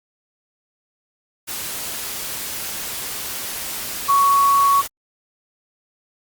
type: tone in noise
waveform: sine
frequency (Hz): 1116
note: C#6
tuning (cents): +11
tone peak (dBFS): -12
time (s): 4.08-4.82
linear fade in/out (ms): 20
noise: white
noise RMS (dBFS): -28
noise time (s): 1.47-4.88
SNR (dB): +13
effects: Opus 48 kbps